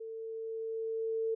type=tone with level ramp; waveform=sine; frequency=448.1 Hz; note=A4; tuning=32 cents sharp; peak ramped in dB=-40 to -29 dBFS; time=0-1.35 s; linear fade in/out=10 ms; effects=none